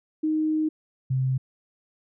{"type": "tone pair in turn", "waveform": "sine", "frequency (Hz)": [311.1, 130.8], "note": ["D#4", "C3"], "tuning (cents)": [0, 0], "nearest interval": "octave + minor third", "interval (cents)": 1500, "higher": "first", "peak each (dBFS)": -21, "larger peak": "neither", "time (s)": [[0.23, 0.69], [1.1, 1.38]], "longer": "first", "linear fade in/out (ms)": 10, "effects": []}